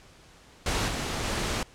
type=noise with level steps; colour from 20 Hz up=pink; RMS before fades=-27 / -31 / -29 dBFS; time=0.66-1.63 s; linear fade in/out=2 ms; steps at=0.88 / 1.23 s; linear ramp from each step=2 ms; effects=pink hiss -54 dBFS RMS until 1.74 s + low-pass 8000 Hz 12 dB/octave